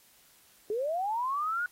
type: linear sweep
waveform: sine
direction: up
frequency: 402.8 to 1475 Hz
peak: -28 dBFS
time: 0.7-1.66 s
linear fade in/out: 2 ms
effects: white hiss -61 dBFS RMS until 1.71 s + AAC 48 kbps